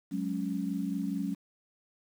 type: chord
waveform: sine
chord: F# suspended second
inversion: none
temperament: equal with one note detuned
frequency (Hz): 185 / 209.6 / 277.2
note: F#3 / G#3 / C#4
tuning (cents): 0 / +16 / 0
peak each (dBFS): -34 / -35 / -34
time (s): 0.11-1.35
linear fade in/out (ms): 20
effects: 9-bit